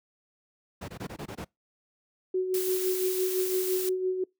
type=noise bursts; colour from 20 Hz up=brown; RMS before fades=-30 dBFS; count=7; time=0.81-1.447 s; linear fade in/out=10 ms; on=73 ms; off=21 ms
type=tone with tremolo; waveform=sine; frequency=371.4 Hz; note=F#4; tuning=7 cents sharp; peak=-23 dBFS; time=2.34-4.24 s; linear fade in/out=5 ms; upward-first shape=sine; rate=5.9 Hz; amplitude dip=50%
type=noise; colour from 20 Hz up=blue; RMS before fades=-34 dBFS; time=2.54-3.89 s; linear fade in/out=2 ms
effects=noise-tail reverb RT60 0.2 s tail -26 dB re dry + high-pass 150 Hz 12 dB/octave